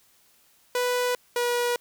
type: tone pair in turn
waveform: sawtooth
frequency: 493.9 / 483.2 Hz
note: B4 / B4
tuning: 0 / -38 cents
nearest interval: unison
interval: 38 cents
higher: first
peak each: -19 dBFS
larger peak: neither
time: 0.75-1.15 / 1.36-1.76 s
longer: neither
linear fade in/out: 2 ms
effects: white hiss -61 dBFS RMS until 1.8 s